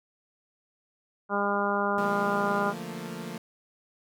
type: harmonic tone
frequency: 202.1 Hz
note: G#3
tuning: 47 cents flat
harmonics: 1 / 2 / 3 / 4 / 5 / 6 / 7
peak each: -32 / -32 / -32 / -32 / -32 / -32 / -32 dBFS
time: 1.29-2.74 s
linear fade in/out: 50 ms
type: chord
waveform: sawtooth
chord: Bb major seventh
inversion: first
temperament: equal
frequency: 146.83 / 174.61 / 220 / 233.1 Hz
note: D3 / F3 / A3 / Bb3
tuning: 0 / 0 / 0 / 0 cents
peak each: -41 / -35 / -37 / -37 dBFS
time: 1.98-3.38 s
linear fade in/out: 2 ms
effects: none